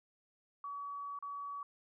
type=tone with dropouts; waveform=sine; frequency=1136 Hz; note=C#6; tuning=42 cents sharp; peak=-40 dBFS; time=0.64-1.63 s; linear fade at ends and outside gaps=2 ms; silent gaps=1.189-1.225 s; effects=none